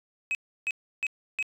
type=tone bursts; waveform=sine; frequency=2545 Hz; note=D#7; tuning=39 cents sharp; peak=-23 dBFS; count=4; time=0.31-1.426 s; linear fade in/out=0 ms; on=39 ms; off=320 ms; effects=tanh soft clip ceiling -24 dBFS